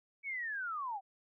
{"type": "linear sweep", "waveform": "sine", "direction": "down", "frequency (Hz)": [2278, 740], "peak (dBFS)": -36, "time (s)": [0.23, 1.01], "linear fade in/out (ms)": 50, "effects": []}